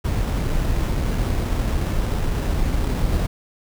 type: noise with sample-and-hold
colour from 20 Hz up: brown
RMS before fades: -21 dBFS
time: 0.04-3.27 s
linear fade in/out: 10 ms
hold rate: 4410 Hz
effects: none